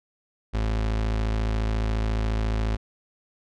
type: tone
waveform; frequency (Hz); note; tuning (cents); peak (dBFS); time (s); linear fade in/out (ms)
35% pulse; 54.3; A1; -22; -21; 0.53-2.77; 20
effects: low-pass 5000 Hz 12 dB/octave